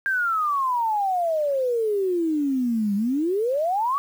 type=exponential two-way sweep; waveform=sine; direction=down then up; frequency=1613 to 196.9 to 1165 Hz; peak=-20 dBFS; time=0.06-3.98 s; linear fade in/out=0 ms; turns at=2.95 s; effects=8-bit